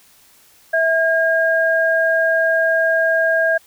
sine tone pair together, 652.4 / 1620 Hz, E5 / G#6, -18 / -43 cents, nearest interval octave + major third, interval 1575 cents, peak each -16 dBFS, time 0.73-3.58 s, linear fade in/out 10 ms, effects white hiss -51 dBFS RMS until 3.66 s

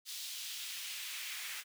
pink noise with high-pass filter sweep, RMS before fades -43 dBFS, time 0.05-1.64 s, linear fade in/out 50 ms, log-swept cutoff 3900 to 2000 Hz, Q 1.5, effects none

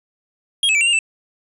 square tone with pitch steps, 3263 / 2591 / 2326 / 2741 / 2814 / 2653 Hz, G#7 / E7 / D7 / F7 / F7 / E7, -31 / -30 / -17 / -33 / +12 / +10 cents, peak -14 dBFS, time 0.63-0.99 s, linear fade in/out 2 ms, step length 60 ms, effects resampled to 24000 Hz + 9-bit

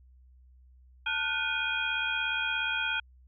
sine tone cluster, 885 / 1438 / 1515 / 2468 / 3253 Hz, A5 / F#6 / F#6 / D#7 / G#7, +10 / -50 / +40 / -15 / -37 cents, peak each -39 / -34 / -34 / -32 / -35 dBFS, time 1.06-3 s, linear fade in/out 5 ms, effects added 63 Hz sine -54 dBFS peak until 3.27 s

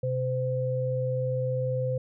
sine tone pair together, 128.1 / 513 Hz, C3 / C5, -36 / -34 cents, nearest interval 2 octaves, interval 2402 cents, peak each -28 dBFS, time 0.03-1.98 s, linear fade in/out 5 ms, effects none

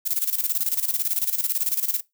violet noise with tremolo, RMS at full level -22 dBFS, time 0.05-2.01 s, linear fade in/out 20 ms, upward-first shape square, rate 18 Hz, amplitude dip 75%, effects noise-tail reverb RT60 0.2 s tail -21 dB re dry

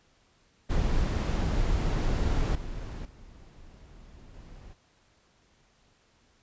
brown noise with level steps, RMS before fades -26 / -37 / -50 / -47 dBFS, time 0.69-4.74 s, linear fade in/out 20 ms, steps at 2.55 / 3.05 / 4.34 s, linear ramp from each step 2 ms, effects pink hiss -65 dBFS RMS until 6.42 s + resampled to 16000 Hz

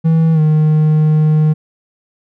triangle tone with pitch glide, 162.1 to 154.24 Hz, E3 to D#3, -29 to -15 cents, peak -6 dBFS, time 0.04-1.54 s, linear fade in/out 20 ms, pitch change -86 cents, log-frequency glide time 0.33-0.4 s, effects none

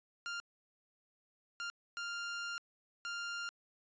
sawtooth tone bursts at uneven times, 1396.9 Hz, F6, in tune, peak -35 dBFS, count 4, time 0.26-0.4 / 1.6-1.7 / 1.97-2.58 / 3.05-3.49 s, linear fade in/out 0 ms, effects resampled to 16000 Hz

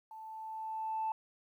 sine tone with level ramp, 880 Hz, A5, in tune, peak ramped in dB -46 to -30 dBFS, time 0.11-1.12 s, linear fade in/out 2 ms, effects tanh soft clip ceiling -28 dBFS + 12-bit

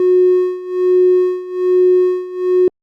triangle tone with tremolo, 364.6 Hz, F#4, 25 cents flat, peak -3 dBFS, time 0-2.68 s, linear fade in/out 2 ms, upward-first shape sine, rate 1.2 Hz, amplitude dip 90%, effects tanh soft clip ceiling -5 dBFS + Opus 48 kbps

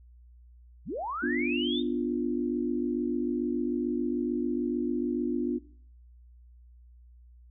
sine linear sweep, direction up, 99 to 3729 Hz, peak -31 dBFS, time 0.85-1.83 s, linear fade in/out 50 ms
sine chord, B diminished, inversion none, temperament equal, 246.9 / 293.7 / 349.2 Hz, B3 / D4 / F4, 0 / 0 / 0 cents, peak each -30 / -31 / -31 dBFS, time 1.22-5.59 s, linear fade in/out 20 ms
effects noise-tail reverb RT60 0.5 s tail -18 dB re dry + added 60 Hz sine -51 dBFS peak until 7.5 s

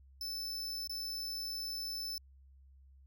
45% pulse tone with dropouts, 5274 Hz, E8, in tune, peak -38 dBFS, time 0.21-2.18 s, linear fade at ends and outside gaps 2 ms, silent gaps 0.874-0.895 s, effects added 67 Hz sine -57 dBFS peak until 3.06 s

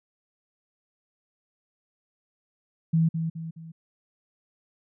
sine tone with echo, 163 Hz, E3, 19 cents flat, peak -18 dBFS, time 2.93-3.09 s, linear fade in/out 10 ms, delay 210 ms, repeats 3, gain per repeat -7 dB, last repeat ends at 3.72 s, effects none

